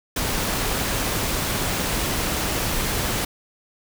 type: noise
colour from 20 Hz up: pink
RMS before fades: -24 dBFS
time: 0.16-3.25 s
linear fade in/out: 5 ms
effects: none